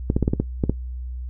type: clicks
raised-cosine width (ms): 3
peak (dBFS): -6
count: 8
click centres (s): 0.101 / 0.165 / 0.227 / 0.279 / 0.335 / 0.4 / 0.638 / 0.696
effects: noise-tail reverb RT60 0.1 s tail -18 dB re dry + added 62 Hz sine -28 dBFS peak until 1.29 s